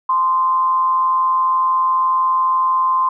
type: tone with amplitude modulation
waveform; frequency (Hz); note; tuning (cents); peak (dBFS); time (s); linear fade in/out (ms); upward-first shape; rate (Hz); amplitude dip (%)
sine; 1041; C6; -9; -11; 0.09-3.09; 5; sine; 172; 40
effects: none